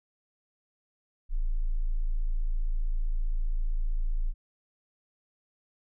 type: tone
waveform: sine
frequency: 27.65 Hz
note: A0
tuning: 9 cents sharp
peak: -24 dBFS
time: 1.29-4.34 s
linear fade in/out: 50 ms
effects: none